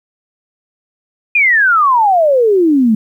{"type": "exponential sweep", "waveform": "sine", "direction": "down", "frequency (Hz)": [2489, 209.6], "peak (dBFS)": -7, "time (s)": [1.35, 2.95], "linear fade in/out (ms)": 5, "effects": ["8-bit"]}